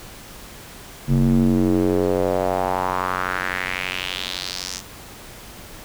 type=tone with band-pass filter sweep; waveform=square; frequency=45.95 Hz; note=F#1; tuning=11 cents flat; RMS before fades=-21 dBFS; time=1.07-4.82 s; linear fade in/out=50 ms; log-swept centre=170 to 6200 Hz; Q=2.9; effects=pink hiss -40 dBFS RMS until 5.84 s